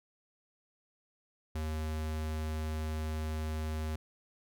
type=tone; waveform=square; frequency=78 Hz; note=D#2; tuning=5 cents sharp; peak=-34 dBFS; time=1.55-3.96 s; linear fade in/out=5 ms; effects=none